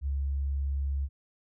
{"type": "tone", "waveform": "sine", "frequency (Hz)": 69.3, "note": "C#2", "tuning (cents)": 0, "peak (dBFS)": -27, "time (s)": [0.01, 1.09], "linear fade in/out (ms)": 50, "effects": []}